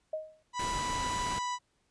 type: tone with exponential decay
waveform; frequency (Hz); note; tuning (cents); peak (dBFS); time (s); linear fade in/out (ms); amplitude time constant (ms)
sine; 625; D#5; +8; -29; 0.13-0.43; 5; 64
type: harmonic tone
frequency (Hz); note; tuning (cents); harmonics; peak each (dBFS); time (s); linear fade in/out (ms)
987; B5; -1; 1 / 2 / 3 / 4 / 5 / 6 / 7 / 8; -32 / -43 / -47 / -46 / -51 / -48 / -49 / -51; 0.53-1.59; 50
type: noise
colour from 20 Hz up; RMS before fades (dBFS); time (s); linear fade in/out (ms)
pink; -38; 0.59-1.39; 5
effects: pink hiss -74 dBFS RMS until 1.9 s + resampled to 22050 Hz